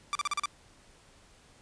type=tone bursts; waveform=sawtooth; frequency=1174.7 Hz; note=D6; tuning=in tune; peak=-24 dBFS; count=6; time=0.13-0.457 s; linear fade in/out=0 ms; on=22 ms; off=39 ms; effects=pink hiss -59 dBFS RMS until 1.61 s + resampled to 22050 Hz